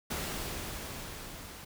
pink noise with level ramp, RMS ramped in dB -35 to -47 dBFS, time 0.1-1.65 s, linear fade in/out 10 ms, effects none

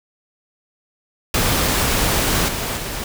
pink noise with level steps, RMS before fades -18 / -24 / -27 dBFS, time 1.34-3.04 s, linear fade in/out 2 ms, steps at 2.48 / 2.77 s, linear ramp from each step 5 ms, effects none

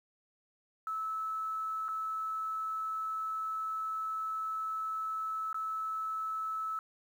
sine tone with dropouts, 1304 Hz, E6, 19 cents flat, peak -33 dBFS, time 0.87-6.79 s, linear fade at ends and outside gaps 1 ms, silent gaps 1.883-1.888 / 5.529-5.544 s, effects 10-bit

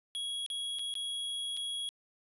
square tone with dropouts, 3322 Hz, G#7, in tune, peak -35 dBFS, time 0.15-1.89 s, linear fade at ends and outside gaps 0 ms, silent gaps 0.463-0.501 / 0.787-0.793 / 0.94-0.953 / 1.567-1.572 s, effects resampled to 24000 Hz + 12-bit

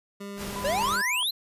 25% pulse tone with pitch glide, 200.6 to 199.33 Hz, G3 to G3, +40 to +29 cents, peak -32 dBFS, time 0.2-1.02 s, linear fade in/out 10 ms, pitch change -11 cents, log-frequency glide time 0.6-0.87 s
pink noise, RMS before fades -37 dBFS, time 0.36-0.99 s, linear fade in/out 50 ms
sine tone, 1000 Hz, B5, 21 cents sharp, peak -33 dBFS, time 0.56-1.23 s, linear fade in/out 0 ms
square exponential sweep, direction up, 528 to 4186 Hz, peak -25 dBFS, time 0.64-1.31 s, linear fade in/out 10 ms
effects resampled to 32000 Hz

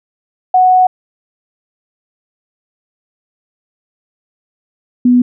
sine tone pair in turn, 739 / 246.6 Hz, F#5 / B3, -2 / -2 cents, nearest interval octave + perfect fifth, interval 1900 cents, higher first, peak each -5 dBFS, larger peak neither, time 0.54-0.87 / 5.05-5.22 s, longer first, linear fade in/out 5 ms, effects none

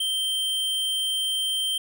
square tone, 3136 Hz, G7, in tune, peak -24 dBFS, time 0-1.78 s, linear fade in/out 5 ms, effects none

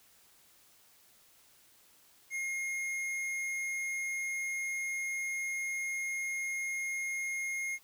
triangle tone with hard clipping, 2142 Hz, C7, 40 cents sharp, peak -35 dBFS, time 2.3-7.79 s, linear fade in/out 50 ms, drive 14 dB, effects white hiss -63 dBFS RMS until 7.83 s

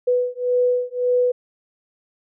sine beating tone pair, 493.9 / 495.7 Hz, B4 / B4, 0 / +6 cents, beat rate 1.8 Hz, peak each -20 / -20 dBFS, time 0.07-1.32 s, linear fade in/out 10 ms, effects none

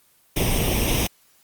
pink noise with comb filter, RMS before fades -21 dBFS, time 0.36-1.07 s, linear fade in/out 5 ms, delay 0.34 ms, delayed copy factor +0.75, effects white hiss -59 dBFS RMS until 1.43 s + Opus 24 kbps

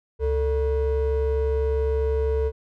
triangle ring-modulated tone, 256.9 Hz, C4, 32 cents flat, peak -15 dBFS, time 0.19-2.52 s, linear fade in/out 50 ms, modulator 187 Hz, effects none

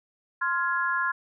sine chord, F minor, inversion second, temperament just, 1047.7 / 1396.9 / 1676.3 Hz, C6 / F6 / Ab6, +2 / 0 / +16 cents, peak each -28 dBFS, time 0.41-1.12 s, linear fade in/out 10 ms, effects none

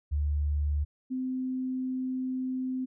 sine tone pair in turn, 73.42 / 257.7 Hz, D2 / C4, 0 / -26 cents, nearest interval octave + minor seventh, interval 2174 cents, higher second, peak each -25 / -29 dBFS, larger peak first, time 0.11-0.85 / 1.1-2.86 s, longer second, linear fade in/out 20 ms, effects none

